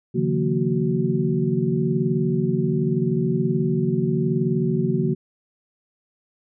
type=tone cluster; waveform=sine; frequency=138.1 / 156.8 / 177.6 / 230.7 / 371.9 Hz; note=C#3 / D#3 / F3 / A#3 / F#4; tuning=-6 / +14 / +29 / -18 / +9 cents; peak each=-25 dBFS; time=0.14-5.15 s; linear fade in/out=20 ms; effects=none